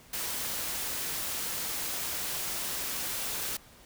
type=noise; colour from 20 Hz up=white; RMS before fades=-34 dBFS; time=0.13-3.57 s; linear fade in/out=5 ms; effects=pink hiss -55 dBFS RMS until 3.85 s